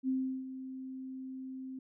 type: tone with ADSR envelope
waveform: sine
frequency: 261.6 Hz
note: C4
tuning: in tune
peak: -28 dBFS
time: 0.03-1.79 s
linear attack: 52 ms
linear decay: 360 ms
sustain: -12 dB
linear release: 4 ms
effects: none